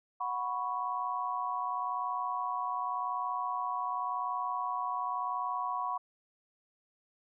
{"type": "chord", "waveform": "sine", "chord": "F# suspended fourth", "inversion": "none", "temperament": "equal with one note detuned", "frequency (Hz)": [733.6, 987.8, 1108.7], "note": ["F#5", "B5", "C#6"], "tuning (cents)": [-15, 0, 0], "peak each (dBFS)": [-38, -35, -35], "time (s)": [0.2, 5.98], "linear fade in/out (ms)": 10, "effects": []}